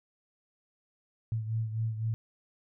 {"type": "beating tone pair", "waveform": "sine", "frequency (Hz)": [111, 114.9], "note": ["A2", "A#2"], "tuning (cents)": [16, -25], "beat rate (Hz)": 3.9, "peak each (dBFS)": [-30, -37], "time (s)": [1.32, 2.14], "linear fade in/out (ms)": 0, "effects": []}